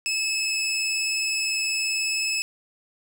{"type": "tone with vibrato", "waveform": "20% pulse", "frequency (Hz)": 2599, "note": "E7", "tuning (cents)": -25, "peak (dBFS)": -18, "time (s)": [0.06, 2.42], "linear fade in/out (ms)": 0, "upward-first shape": "sine", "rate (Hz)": 19, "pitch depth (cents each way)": 11, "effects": []}